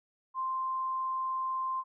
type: tone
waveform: sine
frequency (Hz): 1046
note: C6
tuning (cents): -1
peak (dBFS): -30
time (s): 0.34-1.84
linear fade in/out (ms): 50
effects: none